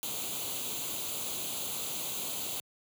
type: noise with comb filter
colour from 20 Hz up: white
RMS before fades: -36 dBFS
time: 0.03-2.6 s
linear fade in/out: 0 ms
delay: 0.28 ms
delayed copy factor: +0.75
effects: high-pass 100 Hz 12 dB/octave